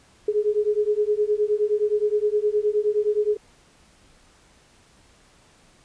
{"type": "beating tone pair", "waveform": "sine", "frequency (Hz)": [415.3, 424.9], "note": ["G#4", "G#4"], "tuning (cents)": [0, 40], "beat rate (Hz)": 9.6, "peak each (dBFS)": -22, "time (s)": [0.28, 3.37], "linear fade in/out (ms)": 5, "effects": ["pink hiss -56 dBFS RMS until 5.84 s", "resampled to 22050 Hz"]}